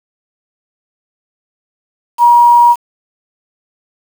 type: tone with quantisation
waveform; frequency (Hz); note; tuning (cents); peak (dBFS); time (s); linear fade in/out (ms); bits
sine; 954; A#5; +40; -3; 2.18-2.76; 50; 5
effects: none